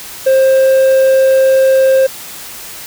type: tone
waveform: triangle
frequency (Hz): 530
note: C5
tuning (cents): +22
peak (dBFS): -4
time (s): 0.26-2.07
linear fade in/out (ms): 10
effects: white hiss -29 dBFS RMS until 2.86 s